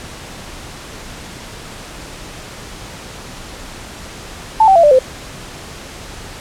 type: tone with pitch steps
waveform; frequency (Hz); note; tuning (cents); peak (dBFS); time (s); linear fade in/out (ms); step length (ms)
sine; 880 / 770.5 / 674.7 / 590.7 / 517.2; A5 / G5 / E5 / D5 / C5; 0 / -30 / +40 / +10 / -20; -5; 4.6-4.99; 5; 78
effects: pink hiss -32 dBFS RMS until 6.4 s + low-pass 9000 Hz 12 dB/octave